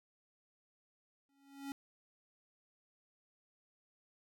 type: tone with exponential growth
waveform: square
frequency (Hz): 277.2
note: C#4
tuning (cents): 0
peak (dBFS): -39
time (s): 1.29-1.72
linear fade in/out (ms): 1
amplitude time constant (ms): 93
effects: none